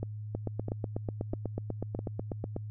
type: two click trains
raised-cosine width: 2 ms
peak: -20 / -22 dBFS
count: 19 / 4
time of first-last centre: 0.35-2.564 / 0.03-1.991 s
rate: 8.13 / 1.53 Hz
effects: added 106 Hz sine -37 dBFS peak until 2.7 s